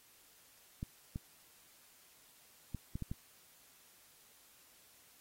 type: clicks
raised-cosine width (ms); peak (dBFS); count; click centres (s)
5; -27; 6; 0.829 / 1.159 / 2.747 / 2.955 / 3.023 / 3.115
effects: white hiss -64 dBFS RMS until 5.2 s + AAC 48 kbps